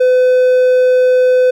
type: tone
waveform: triangle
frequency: 506 Hz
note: B4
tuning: 42 cents sharp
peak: -5 dBFS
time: 0-1.51 s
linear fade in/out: 10 ms
effects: none

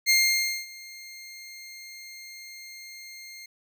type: tone with ADSR envelope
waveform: 20% pulse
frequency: 2117 Hz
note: C7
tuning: 20 cents sharp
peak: -12 dBFS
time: 0.06-3.46 s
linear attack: 38 ms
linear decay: 560 ms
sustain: -24 dB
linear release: 5 ms
effects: none

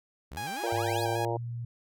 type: exponential sweep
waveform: sawtooth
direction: up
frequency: 58.4 to 5270 Hz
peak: -36 dBFS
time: 0.31-1.05 s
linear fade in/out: 10 ms
type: tone with vibrato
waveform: sawtooth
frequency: 807 Hz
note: G#5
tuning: 50 cents flat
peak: -30 dBFS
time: 0.37-1.25 s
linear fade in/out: 0 ms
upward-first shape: square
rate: 5.1 Hz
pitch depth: 44 cents each way
type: harmonic tone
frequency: 116.6 Hz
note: A#2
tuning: 1 cent sharp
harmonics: 3 / 4 / 5 / 6 / 7 / 8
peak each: -34 / -35 / -36 / -37 / -37 / -38 dBFS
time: 0.63-1.37 s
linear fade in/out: 5 ms
type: tone with pitch glide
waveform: sine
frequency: 103.5 to 118.21 Hz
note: G#2 to A#2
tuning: -5 to +25 cents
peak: -33 dBFS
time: 0.72-1.65 s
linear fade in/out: 5 ms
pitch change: +230 cents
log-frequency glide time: 0.94-1.38 s
effects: none

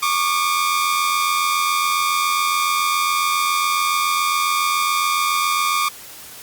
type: tone pair together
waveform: sawtooth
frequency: 1112.8 / 1200 Hz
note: C#6 / D6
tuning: +6 / +37 cents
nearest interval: minor second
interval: 131 cents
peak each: -18 / -15 dBFS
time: 0.02-5.89 s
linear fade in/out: 10 ms
effects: white hiss -38 dBFS RMS until 6.42 s + Opus 48 kbps

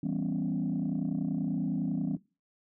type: chord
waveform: sine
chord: C# half-diminished seventh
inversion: first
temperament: equal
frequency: 164.81 / 196 / 246.9 / 277.2 Hz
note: E3 / G3 / B3 / C#4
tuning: 0 / 0 / 0 / 0 cents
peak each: -33 dBFS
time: 0.03-2.17 s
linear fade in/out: 5 ms
effects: noise-tail reverb RT60 0.3 s tail -21 dB re dry + tanh soft clip ceiling -23 dBFS

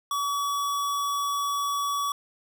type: tone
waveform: square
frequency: 1137 Hz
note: C#6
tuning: 44 cents sharp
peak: -26 dBFS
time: 0.11-2.12 s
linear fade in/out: 2 ms
effects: none

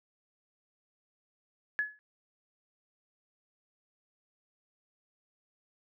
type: tone with exponential decay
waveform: sine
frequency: 1700 Hz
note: G#6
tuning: 40 cents sharp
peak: -24 dBFS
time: 1.79-1.99 s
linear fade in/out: 0 ms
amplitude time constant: 43 ms
effects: none

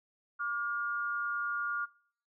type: tone pair together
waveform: sine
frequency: 1169.9 / 1419 Hz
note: D6 / F6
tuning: -7 / +27 cents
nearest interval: minor third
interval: 334 cents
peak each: -37 / -33 dBFS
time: 0.39-1.86 s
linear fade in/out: 20 ms
effects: noise-tail reverb RT60 0.5 s tail -21 dB re dry

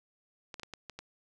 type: clicks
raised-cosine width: 0.2 ms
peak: -25 dBFS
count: 6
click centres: 0.542 / 0.597 / 0.633 / 0.737 / 0.897 / 0.99 s
effects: none

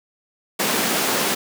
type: high-pass noise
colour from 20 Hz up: pink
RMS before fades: -21 dBFS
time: 0.59-1.35 s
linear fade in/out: 10 ms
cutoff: 200 Hz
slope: 24 dB/octave
effects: none

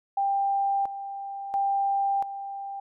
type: tone with tremolo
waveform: sine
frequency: 792 Hz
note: G5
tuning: 18 cents sharp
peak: -22 dBFS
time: 0.17-2.8 s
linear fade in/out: 5 ms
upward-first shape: square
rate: 0.73 Hz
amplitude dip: 70%
effects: none

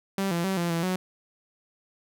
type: tone with pitch steps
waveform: sawtooth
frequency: 194.9 / 170.4 / 191.7 / 171.8 / 167 / 184.6 Hz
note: G3 / F3 / G3 / F3 / E3 / F#3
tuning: -10 / -42 / -38 / -28 / +23 / -4 cents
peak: -21 dBFS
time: 0.18-0.96 s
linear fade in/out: 2 ms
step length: 130 ms
effects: none

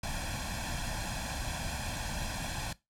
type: noise with comb filter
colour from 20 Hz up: pink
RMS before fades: -36 dBFS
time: 0.03-2.73 s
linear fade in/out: 5 ms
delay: 1.2 ms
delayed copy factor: +0.8
effects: noise-tail reverb RT60 0.2 s tail -19 dB re dry + low-pass 10000 Hz 12 dB/octave

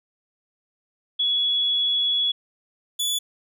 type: tone pair in turn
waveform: sine / sawtooth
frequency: 3377 / 3442 Hz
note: G#7 / A7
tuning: +28 / -39 cents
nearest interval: unison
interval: 33 cents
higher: second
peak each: -19 dBFS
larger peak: neither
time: 1.19-2.32 / 2.99-3.19 s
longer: first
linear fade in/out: 10 ms
effects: none

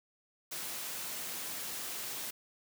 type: high-pass noise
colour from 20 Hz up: white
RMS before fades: -40 dBFS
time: 0.51-2.31 s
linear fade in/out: 10 ms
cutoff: 120 Hz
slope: 12 dB/octave
effects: none

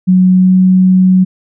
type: tone with pitch glide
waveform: sine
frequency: 184.4 to 185.68 Hz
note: F#3 to F#3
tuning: -6 to +6 cents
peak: -4 dBFS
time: 0.07-1.25 s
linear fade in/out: 20 ms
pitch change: +12 cents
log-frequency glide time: 0.33-0.54 s
effects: none

